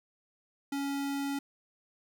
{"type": "tone", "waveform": "square", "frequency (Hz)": 279.3, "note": "C#4", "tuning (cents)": 13, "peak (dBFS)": -32, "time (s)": [0.72, 1.39], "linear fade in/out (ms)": 5, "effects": []}